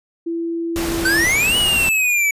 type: tone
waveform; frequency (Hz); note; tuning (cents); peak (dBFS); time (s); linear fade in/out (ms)
sine; 334.6; E4; +26; -20; 0.26-1.25; 10
type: noise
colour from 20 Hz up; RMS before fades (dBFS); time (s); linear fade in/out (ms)
pink; -25; 0.76-1.89; 0
type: exponential two-way sweep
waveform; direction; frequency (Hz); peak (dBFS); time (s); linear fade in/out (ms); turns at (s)
square; up then down; 1500 to 2960 to 2275; -15; 1.05-2.31; 5; 1.57
effects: resampled to 32000 Hz